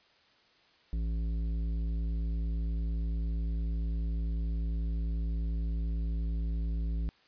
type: tone with tanh clipping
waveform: triangle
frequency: 55.7 Hz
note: A1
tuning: 22 cents sharp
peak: -31 dBFS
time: 0.93-7.09 s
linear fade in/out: 0 ms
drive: 15 dB
effects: white hiss -64 dBFS RMS until 7.27 s + resampled to 11025 Hz